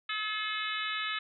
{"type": "harmonic tone with a mistuned harmonic", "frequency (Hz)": 428.5, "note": "A4", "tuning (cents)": -46, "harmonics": [3, 4, 5, 6, 7, 8, 9], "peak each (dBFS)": [-37, -38, -39, -40, -40, -41, -42], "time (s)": [0.09, 1.19], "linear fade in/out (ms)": 5, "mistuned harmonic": 8, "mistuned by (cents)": 49, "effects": []}